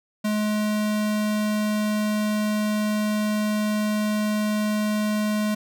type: tone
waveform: square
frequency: 211.7 Hz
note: G#3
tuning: 33 cents sharp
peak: -22 dBFS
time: 0.24-5.55 s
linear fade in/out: 10 ms
effects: none